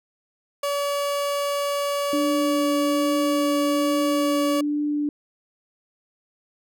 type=tone; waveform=30% pulse; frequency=570 Hz; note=C#5; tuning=48 cents sharp; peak=-20 dBFS; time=0.63-4.61 s; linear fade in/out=5 ms
type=tone with vibrato; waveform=sine; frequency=293.7 Hz; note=D4; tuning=in tune; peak=-21 dBFS; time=2.13-5.09 s; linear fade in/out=2 ms; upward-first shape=triangle; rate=1.2 Hz; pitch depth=12 cents each way
effects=none